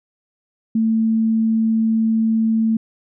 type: tone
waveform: sine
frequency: 223.1 Hz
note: A3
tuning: 24 cents sharp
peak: -14 dBFS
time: 0.75-2.77 s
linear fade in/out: 5 ms
effects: none